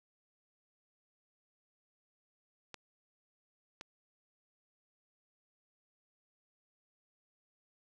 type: clicks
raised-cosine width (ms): 0.2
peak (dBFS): -27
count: 2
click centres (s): 2.743 / 3.811
effects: none